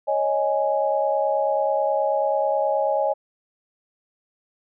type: chord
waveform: sine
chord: C# suspended second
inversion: none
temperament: just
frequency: 554.4 / 623.7 / 831.5 Hz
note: C#5 / D#5 / G#5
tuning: 0 / +4 / +2 cents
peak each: -23 / -23 / -24 dBFS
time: 0.07-3.14 s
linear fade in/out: 20 ms
effects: none